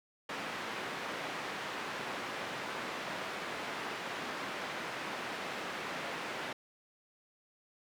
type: band-pass noise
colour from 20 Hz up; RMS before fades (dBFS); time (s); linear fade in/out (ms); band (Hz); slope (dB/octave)
white; -40; 0.29-6.53; 5; 180 to 2000; 12
effects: none